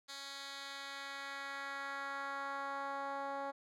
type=tone with band-pass filter sweep; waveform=10% pulse; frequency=277.2 Hz; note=C#4; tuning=in tune; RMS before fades=-43 dBFS; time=0.08-3.52 s; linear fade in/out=20 ms; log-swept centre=4500 to 710 Hz; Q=1.3; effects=none